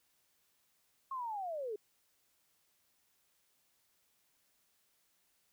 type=linear sweep; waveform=sine; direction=down; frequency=1092 to 400 Hz; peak=-37 dBFS; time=1.11-1.76 s; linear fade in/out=5 ms; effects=white hiss -75 dBFS RMS until 5.52 s